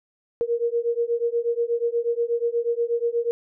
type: beating tone pair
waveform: sine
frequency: 466.1 / 474.4 Hz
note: A#4 / A#4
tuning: 0 / +30 cents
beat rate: 8.3 Hz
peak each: -24 dBFS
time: 0.41-3.31 s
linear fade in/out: 0 ms
effects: none